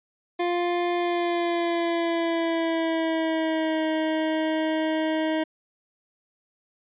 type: tone with pitch glide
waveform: 25% pulse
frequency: 350 to 315.4 Hz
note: F4 to D#4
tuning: +4 to +24 cents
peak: -19 dBFS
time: 0.39-5.44 s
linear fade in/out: 10 ms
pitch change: -180 cents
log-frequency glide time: 0.97-3.86 s
effects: resampled to 8000 Hz